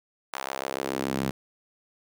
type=tone with high-pass filter sweep; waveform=sawtooth; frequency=67 Hz; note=C2; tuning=42 cents sharp; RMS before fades=-31 dBFS; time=0.33-1.31 s; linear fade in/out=5 ms; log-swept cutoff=970 to 170 Hz; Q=1.4; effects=none